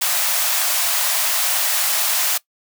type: high-pass noise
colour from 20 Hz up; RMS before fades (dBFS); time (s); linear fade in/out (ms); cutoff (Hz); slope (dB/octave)
white; -19; 0.01-2.38; 10; 570; 96
effects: noise-tail reverb RT60 0.1 s tail -20 dB re dry